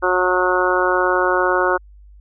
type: harmonic tone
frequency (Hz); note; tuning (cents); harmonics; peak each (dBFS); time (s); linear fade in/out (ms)
182.2; F#3; -26; 2 / 3 / 4 / 5 / 6 / 7 / 8; -20 / -21 / -26 / -23 / -23 / -23 / -21; 0.02-1.78; 20
effects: added 50 Hz sine -41 dBFS peak until 2.2 s